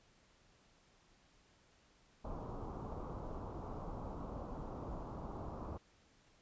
pink low-pass noise, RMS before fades -45 dBFS, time 2.24-5.78 s, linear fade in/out 10 ms, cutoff 1200 Hz, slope 48 dB/octave, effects pink hiss -69 dBFS RMS until 6.41 s + resampled to 16000 Hz

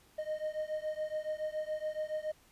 triangle beating tone pair, 614 / 621.1 Hz, D#5 / D#5, -23 / -3 cents, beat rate 7.1 Hz, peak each -35 / -36 dBFS, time 0.18-2.32 s, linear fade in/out 10 ms, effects pink hiss -64 dBFS RMS until 2.51 s + resampled to 32000 Hz

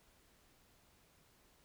silence, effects pink hiss -69 dBFS RMS until 1.64 s

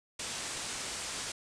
white low-pass noise, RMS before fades -39 dBFS, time 0.19-1.32 s, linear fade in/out 5 ms, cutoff 9100 Hz, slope 48 dB/octave, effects none

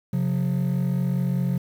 triangle tone pair together, 134.85 / 180 Hz, C#3 / F#3, -47 / -47 cents, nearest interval perfect fourth, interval 500 cents, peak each -21 dBFS, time 0.13-1.58 s, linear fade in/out 5 ms, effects tanh soft clip ceiling -14 dBFS + 8-bit

